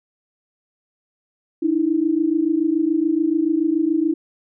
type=tone pair together; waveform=sine; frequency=300.8 / 327.8 Hz; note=D4 / E4; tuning=+42 / -10 cents; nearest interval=minor second; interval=148 cents; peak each=-20 / -18 dBFS; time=1.62-4.14 s; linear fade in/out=10 ms; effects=none